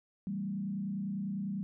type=tone with frequency modulation; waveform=sine; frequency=196.4 Hz; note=G3; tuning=4 cents sharp; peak=-33 dBFS; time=0.27-1.63 s; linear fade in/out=0 ms; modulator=30 Hz; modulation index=0.85; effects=none